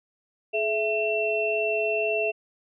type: tone cluster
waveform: sine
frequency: 426.3 / 663 / 2701 Hz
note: G#4 / E5 / E7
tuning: +45 / +10 / +42 cents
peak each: -27 dBFS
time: 0.53-2.32 s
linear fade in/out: 20 ms
effects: none